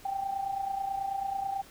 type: tone with amplitude modulation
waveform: sine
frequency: 784 Hz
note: G5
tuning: in tune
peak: -27 dBFS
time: 0.05-1.62 s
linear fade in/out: 5 ms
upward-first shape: sine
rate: 29.2 Hz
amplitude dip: 65%
effects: pink hiss -53 dBFS RMS until 1.7 s